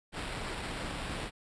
pink noise with sample-and-hold, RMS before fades -38 dBFS, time 0.12-1.31 s, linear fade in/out 50 ms, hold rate 6300 Hz, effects resampled to 22050 Hz

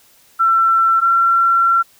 sine tone pair in turn, 1345 / 1360.6 Hz, E6 / F6, +34 / -46 cents, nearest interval unison, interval 20 cents, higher second, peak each -10 dBFS, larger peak neither, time 0.39-1.01 / 1.01-1.83 s, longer second, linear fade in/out 20 ms, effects white hiss -51 dBFS RMS until 1.99 s

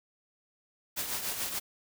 white noise with tremolo, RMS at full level -32 dBFS, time 0.96-1.6 s, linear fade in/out 20 ms, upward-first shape triangle, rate 6.9 Hz, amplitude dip 60%, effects none

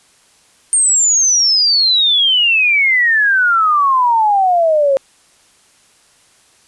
sine exponential sweep, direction down, 8800 to 533 Hz, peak -9 dBFS, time 0.73-4.97 s, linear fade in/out 0 ms, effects white hiss -51 dBFS RMS until 6.67 s + resampled to 24000 Hz

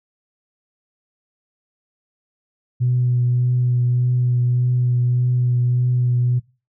sine tone with vibrato, 123.47 Hz, B2, in tune, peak -14 dBFS, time 2.8-6.4 s, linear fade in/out 20 ms, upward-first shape triangle, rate 1.7 Hz, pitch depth 17 cents each way, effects noise-tail reverb RT60 0.3 s tail -21 dB re dry + tanh soft clip ceiling -10 dBFS

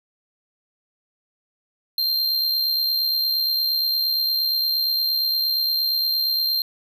square tone with amplitude modulation, 4173 Hz, C8, 5 cents flat, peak -18 dBFS, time 1.98-6.62 s, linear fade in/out 2 ms, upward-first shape sine, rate 68.6 Hz, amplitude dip 40%, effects none

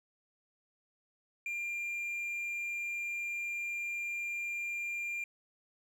triangle tone, 2392 Hz, D7, 31 cents sharp, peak -33 dBFS, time 1.46-5.24 s, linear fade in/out 2 ms, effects none

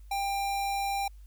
square tone, 794 Hz, G5, 22 cents sharp, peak -29 dBFS, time 0.11-1.08 s, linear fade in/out 5 ms, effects added 50 Hz sine -46 dBFS peak until 1.26 s + white hiss -69 dBFS RMS until 1.26 s

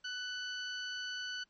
20% pulse tone, 1492 Hz, F#6, 14 cents sharp, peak -33 dBFS, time 0.04-1.44 s, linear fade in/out 10 ms, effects pink hiss -75 dBFS RMS until 1.49 s + MP3 32 kbps

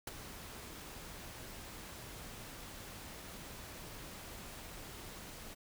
pink noise with ADSR envelope, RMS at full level -39 dBFS, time 0.07-5.55 s, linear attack 5 ms, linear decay 21 ms, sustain -10 dB, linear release 20 ms, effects none

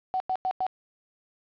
sine tone bursts, 750 Hz, F#5, 23 cents sharp, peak -24 dBFS, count 4, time 0.14-0.666 s, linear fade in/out 0 ms, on 61 ms, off 94 ms, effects resampled to 11025 Hz + 9-bit

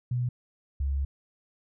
sine tone pair in turn, 123.2 / 68.99 Hz, B2 / C#2, -4 / -8 cents, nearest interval minor seventh, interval 1004 cents, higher first, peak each -25 dBFS, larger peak neither, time 0.11-0.29 / 0.8-1.05 s, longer second, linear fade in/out 5 ms, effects none

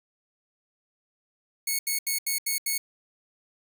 5% pulse tone bursts, 2204 Hz, C#7, 11 cents flat, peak -15 dBFS, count 6, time 1.67-2.78 s, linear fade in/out 5 ms, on 120 ms, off 78 ms, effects none

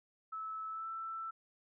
sine tone with pitch glide, 1304 to 1329.1 Hz, E6 to E6, -19 to +14 cents, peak -39 dBFS, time 0.32-1.31 s, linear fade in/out 10 ms, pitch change +33 cents, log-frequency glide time 0.69-0.89 s, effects none

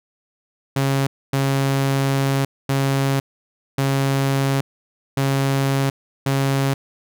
sawtooth tone bursts at uneven times, 136.7 Hz, C#3, 24 cents flat, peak -13 dBFS, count 6, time 0.76-1.07 / 1.33-2.45 / 2.69-3.2 / 3.78-4.61 / 5.17-5.9 / 6.26-6.74 s, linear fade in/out 5 ms, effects none

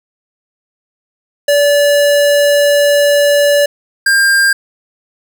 square tone pair in turn, 577 / 1600.3 Hz, D5 / G6, -31 / +35 cents, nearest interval octave + tritone, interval 1766 cents, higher second, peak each -8 dBFS, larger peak neither, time 1.48-3.66 / 4.06-4.53 s, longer first, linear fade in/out 5 ms, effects none

